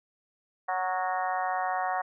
harmonic tone with a mistuned harmonic, 185 Hz, F#3, in tune, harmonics 3 / 4 / 5 / 6 / 7 / 8 / 9 / 10, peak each -40 / -29 / -36 / -34 / -42 / -40 / -44 / -38 dBFS, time 0.68-2.02 s, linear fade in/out 10 ms, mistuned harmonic 8, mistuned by -29 cents, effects none

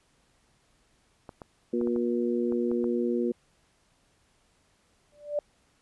clicks, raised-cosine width 1 ms, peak -27 dBFS, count 8, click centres 1.292 / 1.418 / 1.813 / 1.873 / 1.962 / 2.523 / 2.715 / 2.842 s
harmonic tone, 119.6 Hz, A#2, 45 cents sharp, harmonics 2 / 3 / 4, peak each -28 / -28 / -32 dBFS, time 1.73-3.32 s, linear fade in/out 5 ms
sine tone with exponential growth, 588 Hz, D5, 2 cents sharp, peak -22 dBFS, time 5.12-5.39 s, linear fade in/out 2 ms, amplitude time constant 57 ms
effects pink hiss -67 dBFS RMS until 5.81 s + resampled to 24000 Hz

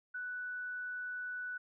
sine tone, 1485 Hz, F#6, 6 cents sharp, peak -38 dBFS, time 0.14-1.58 s, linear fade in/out 10 ms, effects none

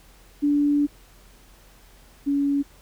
sine tone pair in turn, 290 / 282.4 Hz, D4 / C#4, -22 / +32 cents, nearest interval unison, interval 46 cents, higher first, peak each -17 / -19 dBFS, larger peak first, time 0.42-0.87 / 2.26-2.63 s, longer first, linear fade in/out 20 ms, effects added 44 Hz sine -52 dBFS peak until 2.81 s + pink hiss -54 dBFS RMS until 2.81 s

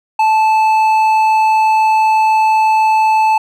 sine tone with hard clipping, 874 Hz, A5, 12 cents flat, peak -10 dBFS, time 0.19-3.38 s, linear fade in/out 5 ms, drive 6 dB, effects none

